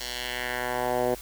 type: tone with band-pass filter sweep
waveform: 10% pulse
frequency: 124 Hz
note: B2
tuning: 7 cents sharp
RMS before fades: -29 dBFS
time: 0-1.15 s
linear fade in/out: 10 ms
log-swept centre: 5000 to 490 Hz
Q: 1.4
effects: added 50 Hz sine -45 dBFS peak until 1.21 s + white hiss -44 dBFS RMS until 1.21 s